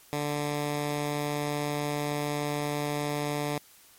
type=tone; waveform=10% pulse; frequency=146.83 Hz; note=D3; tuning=in tune; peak=-20 dBFS; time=0.13-3.58 s; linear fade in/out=0 ms; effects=white hiss -56 dBFS RMS until 3.98 s + MP3 64 kbps